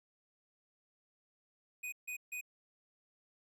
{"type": "tone bursts", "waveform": "square", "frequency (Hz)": 2489, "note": "D#7", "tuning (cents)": 0, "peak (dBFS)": -40, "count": 3, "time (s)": [1.83, 2.412], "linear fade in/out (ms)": 10, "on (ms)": 94, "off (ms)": 150, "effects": []}